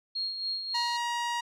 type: tone with tremolo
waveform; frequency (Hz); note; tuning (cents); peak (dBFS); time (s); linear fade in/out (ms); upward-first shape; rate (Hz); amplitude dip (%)
sine; 4262; C8; +31; -28; 0.15-0.97; 10; sine; 3.6; 50
type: tone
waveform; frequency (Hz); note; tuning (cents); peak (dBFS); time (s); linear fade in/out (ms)
sawtooth; 950; A#5; +33; -25; 0.74-1.41; 10
effects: low-pass 7000 Hz 12 dB/octave